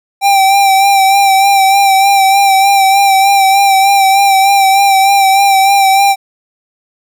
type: tone with vibrato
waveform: square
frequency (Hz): 784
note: G5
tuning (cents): 0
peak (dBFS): -6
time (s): 0.21-6.16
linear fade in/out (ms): 50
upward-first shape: sine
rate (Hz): 3.3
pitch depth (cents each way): 33
effects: none